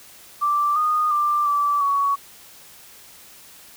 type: tone with pitch steps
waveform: sine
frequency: 1173 / 1230 / 1184 / 1160 / 1122 Hz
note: D6 / D#6 / D6 / D6 / C#6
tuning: -2 / -20 / +14 / -22 / +21 cents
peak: -17 dBFS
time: 0.41-2.16 s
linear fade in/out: 20 ms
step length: 350 ms
effects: white hiss -46 dBFS RMS until 3.76 s